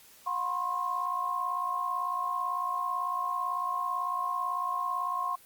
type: tone cluster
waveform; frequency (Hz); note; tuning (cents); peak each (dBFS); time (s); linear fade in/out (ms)
sine; 720 / 1018 / 1076; F#5 / C6 / C6; -47 / -48 / +48; -38 / -35 / -30; 0.26-5.36; 10
effects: white hiss -56 dBFS RMS until 5.45 s + Opus 48 kbps